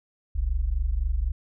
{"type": "tone pair together", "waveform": "sine", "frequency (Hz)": [40.57, 64.4], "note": ["E1", "C2"], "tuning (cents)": [-27, -27], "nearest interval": "minor sixth", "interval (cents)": 800, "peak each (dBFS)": -25, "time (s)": [0.35, 1.32], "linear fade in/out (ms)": 10, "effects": []}